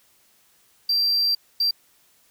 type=tone bursts at uneven times; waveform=triangle; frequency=4713 Hz; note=D8; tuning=5 cents sharp; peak=-17 dBFS; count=2; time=0.89-1.35 / 1.6-1.71 s; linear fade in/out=5 ms; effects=white hiss -60 dBFS RMS until 2.3 s